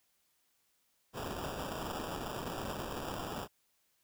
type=noise with sample-and-hold; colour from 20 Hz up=white; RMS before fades=-40 dBFS; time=1.13-3.48 s; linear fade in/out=50 ms; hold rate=2100 Hz; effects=white hiss -75 dBFS RMS until 4.03 s